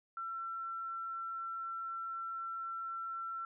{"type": "tone", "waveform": "sine", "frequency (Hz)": 1348, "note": "E6", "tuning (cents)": 38, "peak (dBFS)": -38, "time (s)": [0.17, 3.45], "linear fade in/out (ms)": 2, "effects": []}